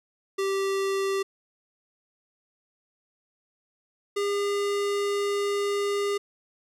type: tone pair in turn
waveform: square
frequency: 390.4 / 404.8 Hz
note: G4 / G#4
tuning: -7 / -44 cents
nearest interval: minor second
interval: 63 cents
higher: second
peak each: -25 dBFS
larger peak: neither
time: 0.38-1.23 / 4.16-6.18 s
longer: second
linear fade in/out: 10 ms
effects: low-pass 10000 Hz 12 dB/octave + 11-bit